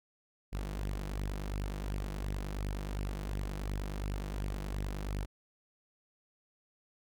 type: tone with flanger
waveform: sawtooth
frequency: 49.59 Hz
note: G1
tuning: 21 cents sharp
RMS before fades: -37 dBFS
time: 0.52-5.26 s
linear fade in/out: 20 ms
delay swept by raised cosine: 0.36 to 6.16 ms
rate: 2.8 Hz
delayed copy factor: +0.55
effects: none